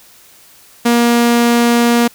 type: tone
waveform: sawtooth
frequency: 236.9 Hz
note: A#3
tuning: 28 cents sharp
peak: -5 dBFS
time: 0.85-2.08 s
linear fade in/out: 10 ms
effects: white hiss -44 dBFS RMS until 2.14 s